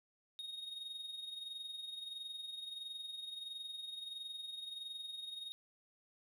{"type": "tone with amplitude modulation", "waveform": "triangle", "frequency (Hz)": 3729, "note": "A#7", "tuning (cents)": 0, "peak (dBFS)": -40, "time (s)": [0.39, 5.52], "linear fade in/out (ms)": 0, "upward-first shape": "sine", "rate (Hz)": 21.5, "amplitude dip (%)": 55, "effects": []}